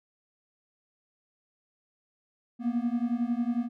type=beating tone pair; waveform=triangle; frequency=233.1 / 244.1 Hz; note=A#3 / B3; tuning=0 / -20 cents; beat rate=11 Hz; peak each=-27 dBFS; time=2.59-3.69 s; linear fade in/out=50 ms; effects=none